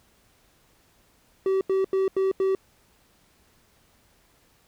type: tone bursts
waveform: triangle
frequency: 383.5 Hz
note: G4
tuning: 38 cents flat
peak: -18 dBFS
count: 5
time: 1.46-2.55 s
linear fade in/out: 2 ms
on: 150 ms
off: 85 ms
effects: pink hiss -62 dBFS RMS until 4.67 s